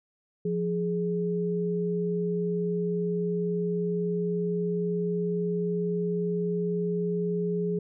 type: tone pair together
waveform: sine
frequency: 174.61 / 418.3 Hz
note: F3 / G#4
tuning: 0 / +12 cents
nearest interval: octave + minor third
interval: 1512 cents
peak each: -28 dBFS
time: 0.45-7.79 s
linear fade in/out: 5 ms
effects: none